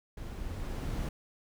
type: noise with level ramp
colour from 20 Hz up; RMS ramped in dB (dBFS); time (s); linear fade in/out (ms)
brown; -41 to -33; 0.17-1.09; 5
effects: none